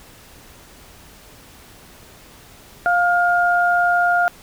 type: tone pair together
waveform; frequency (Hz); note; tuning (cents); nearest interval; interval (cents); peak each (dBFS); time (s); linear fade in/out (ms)
sine; 703 / 1415.8; F5 / F6; +11 / +23; octave; 1212; -16 / -17; 2.86-4.28; 0
effects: pink hiss -45 dBFS RMS until 4.42 s